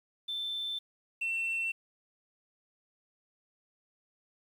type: tone pair in turn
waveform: sine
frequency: 3542 / 2697 Hz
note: A7 / E7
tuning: +11 / +39 cents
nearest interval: perfect fourth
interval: 472 cents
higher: first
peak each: -32 / -28 dBFS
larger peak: second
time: 0.28-0.79 / 1.21-1.72 s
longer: neither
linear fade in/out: 10 ms
effects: tanh soft clip ceiling -28 dBFS + 10-bit